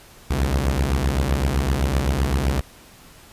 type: beating tone pair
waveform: sawtooth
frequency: 63.9 / 71.7 Hz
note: C2 / D2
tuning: -40 / -41 cents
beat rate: 7.8 Hz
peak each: -17 / -18 dBFS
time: 0.3-2.61 s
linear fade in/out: 10 ms
effects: pink hiss -47 dBFS RMS until 3.32 s + resampled to 32000 Hz